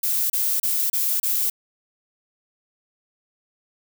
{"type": "noise bursts", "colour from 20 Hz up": "violet", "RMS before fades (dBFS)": -22, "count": 5, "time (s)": [0.03, 1.5], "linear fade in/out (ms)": 5, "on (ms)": 270, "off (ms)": 30, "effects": []}